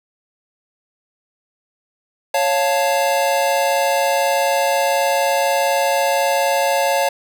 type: chord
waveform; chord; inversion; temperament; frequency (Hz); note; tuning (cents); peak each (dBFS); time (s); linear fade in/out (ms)
square; Db augmented; none; equal; 554.4 / 698.5 / 880; Db5 / F5 / A5; 0 / 0 / 0; -19 / -21 / -21; 2.34-7.09; 5
effects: none